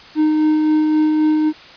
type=tone with tremolo; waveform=triangle; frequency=308.2 Hz; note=D#4; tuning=16 cents flat; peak=-9 dBFS; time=0.15-1.53 s; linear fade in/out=50 ms; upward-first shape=sine; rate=3.8 Hz; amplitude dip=25%; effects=white hiss -40 dBFS RMS until 1.76 s + resampled to 11025 Hz